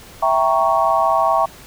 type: chord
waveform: sine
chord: E diminished seventh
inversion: none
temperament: equal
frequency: 659.3 / 784 / 932.3 / 1108.7 Hz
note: E5 / G5 / Bb5 / Db6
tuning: 0 / 0 / 0 / 0 cents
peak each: -18 / -19 / -20 / -18 dBFS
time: 0.22-1.46 s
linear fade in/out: 10 ms
effects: pink hiss -41 dBFS RMS until 1.66 s